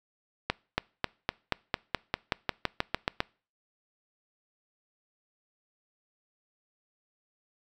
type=accelerating click train; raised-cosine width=0.3 ms; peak=-9 dBFS; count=15; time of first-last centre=0.5-3.204 s; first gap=280 ms; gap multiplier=0.94; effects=noise-tail reverb RT60 0.4 s tail -25 dB re dry